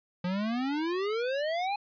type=exponential sweep; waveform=square; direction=up; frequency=174.61 to 836 Hz; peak=-29 dBFS; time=0.24-1.76 s; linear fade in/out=5 ms; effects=resampled to 11025 Hz